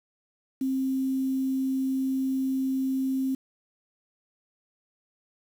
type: tone with quantisation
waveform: sine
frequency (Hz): 264.7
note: C4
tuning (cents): +20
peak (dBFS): -24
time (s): 0.61-3.35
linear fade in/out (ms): 5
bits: 8
effects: none